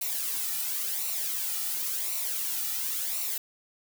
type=noise with flanger; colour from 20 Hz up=blue; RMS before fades=-31 dBFS; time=0.01-3.38 s; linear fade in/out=5 ms; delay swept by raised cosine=0.6 to 1.9 ms; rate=0.94 Hz; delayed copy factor=-0.6; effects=none